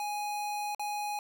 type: tone with dropouts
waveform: square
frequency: 830.6 Hz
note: G#5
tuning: in tune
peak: -33 dBFS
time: 0-1.19 s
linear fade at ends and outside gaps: 1 ms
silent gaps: 0.748-0.795 s
effects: none

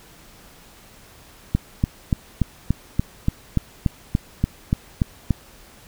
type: click train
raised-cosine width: 5 ms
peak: -5 dBFS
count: 14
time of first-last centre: 1.55-5.307 s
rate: 3.46 Hz
effects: pink hiss -48 dBFS RMS until 5.87 s

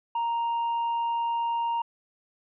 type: tone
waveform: triangle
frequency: 932.3 Hz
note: A#5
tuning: in tune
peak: -23 dBFS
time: 0.15-1.82 s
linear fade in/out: 5 ms
effects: resampled to 8000 Hz

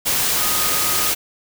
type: tone in noise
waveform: sine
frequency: 1244.5 Hz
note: D#6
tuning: in tune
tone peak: -28 dBFS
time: 0.37-1.11 s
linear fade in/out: 20 ms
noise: white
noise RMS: -19 dBFS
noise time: 0.05-1.15 s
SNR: -12 dB
effects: none

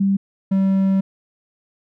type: tone pair in turn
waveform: sine / triangle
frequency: 196.1 / 192.84 Hz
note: G3 / G3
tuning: +1 / -28 cents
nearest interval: unison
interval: 29 cents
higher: first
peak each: -14 / -12 dBFS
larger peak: second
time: 0-0.17 / 0.51-1.01 s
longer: second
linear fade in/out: 10 ms
effects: none

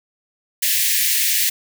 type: high-pass noise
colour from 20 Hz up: white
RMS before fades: -18 dBFS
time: 0.62-1.5 s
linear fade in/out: 10 ms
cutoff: 1700 Hz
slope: 96 dB/octave
effects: none

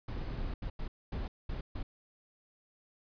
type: noise bursts at uneven times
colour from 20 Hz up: brown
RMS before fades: -37 dBFS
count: 6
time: 0.08-0.54 / 0.62-0.7 / 0.79-0.88 / 1.12-1.28 / 1.49-1.61 / 1.75-1.83 s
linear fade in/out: 5 ms
effects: resampled to 11025 Hz

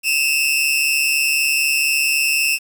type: tone pair together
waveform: sawtooth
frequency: 2581 / 2725 Hz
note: E7 / F7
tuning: -37 / -43 cents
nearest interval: minor second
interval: 94 cents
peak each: -15 dBFS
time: 0.03-2.59 s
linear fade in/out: 50 ms
effects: 7-bit

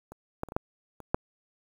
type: clicks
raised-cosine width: 1 ms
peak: -30 / -16 / -30 / -25 / -12 / -30 / -9 dBFS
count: 7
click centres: 0.12 / 0.434 / 0.487 / 0.521 / 0.565 / 1.003 / 1.145 s
effects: 8-bit

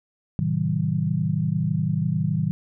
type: chord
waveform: sine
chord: A diminished seventh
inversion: none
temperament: just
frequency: 110 / 132 / 158.4 / 190.08 Hz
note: A2 / C3 / Eb3 / Gb3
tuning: 0 / +16 / +31 / +47 cents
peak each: -28 / -29 / -23 / -27 dBFS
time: 0.39-2.51 s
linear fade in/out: 0 ms
effects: none

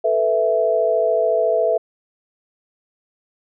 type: chord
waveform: sine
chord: A suspended second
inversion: none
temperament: equal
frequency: 440 / 493.9 / 659.3 Hz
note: A4 / B4 / E5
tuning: 0 / 0 / 0 cents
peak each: -21 / -21 / -17 dBFS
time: 0.04-1.78 s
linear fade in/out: 10 ms
effects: none

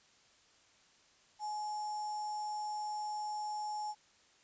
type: tone with sample-and-hold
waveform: sine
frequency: 845 Hz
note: G#5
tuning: 30 cents sharp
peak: -36 dBFS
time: 1.39-3.95 s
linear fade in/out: 50 ms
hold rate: 6300 Hz
effects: white hiss -66 dBFS RMS until 4.43 s + resampled to 16000 Hz

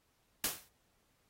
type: noise with exponential decay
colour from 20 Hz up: white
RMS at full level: -30 dBFS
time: 0.44-0.69 s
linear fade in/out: 2 ms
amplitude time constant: 53 ms
effects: pink hiss -75 dBFS RMS until 1.29 s + AAC 48 kbps

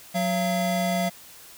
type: tone pair together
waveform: square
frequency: 183.42 / 681 Hz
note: F#3 / F5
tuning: -15 / -44 cents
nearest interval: octave + major seventh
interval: 2271 cents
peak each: -26 dBFS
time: 0.14-1.1 s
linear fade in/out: 20 ms
effects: white hiss -47 dBFS RMS until 1.57 s

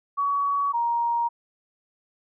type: tone pair in turn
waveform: sine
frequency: 1129 / 939.6 Hz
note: C#6 / A#5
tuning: +31 / +13 cents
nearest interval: minor third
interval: 318 cents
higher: first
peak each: -21 dBFS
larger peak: neither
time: 0.17-0.73 / 0.73-1.29 s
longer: neither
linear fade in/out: 20 ms
effects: none

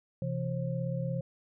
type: tone cluster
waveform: sine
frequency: 130.7 / 167.7 / 535 Hz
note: C3 / E3 / C5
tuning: -1 / +30 / +38 cents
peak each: -33 / -34 / -38 dBFS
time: 0.22-1.21 s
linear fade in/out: 2 ms
effects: none

